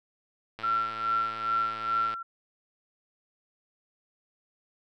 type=click train; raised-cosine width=0.3 ms; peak=-24 dBFS; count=173; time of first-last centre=0.59-2.14 s; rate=111 Hz
type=tone with tremolo; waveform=sine; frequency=1357 Hz; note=E6; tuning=50 cents sharp; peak=-23 dBFS; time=0.63-2.23 s; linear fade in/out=10 ms; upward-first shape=sine; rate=2.4 Hz; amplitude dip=75%
effects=none